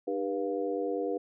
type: tone cluster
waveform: sine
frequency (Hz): 302.3 / 398 / 488 / 701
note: D#4 / G4 / B4 / F5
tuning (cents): -50 / +26 / -21 / +6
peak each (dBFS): -35 / -34 / -32 / -40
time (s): 0.07-1.18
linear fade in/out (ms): 10
effects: none